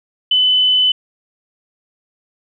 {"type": "tone", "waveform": "sine", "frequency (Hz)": 3014, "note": "F#7", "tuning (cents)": 31, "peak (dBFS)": -10, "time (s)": [0.31, 0.92], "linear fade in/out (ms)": 5, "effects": []}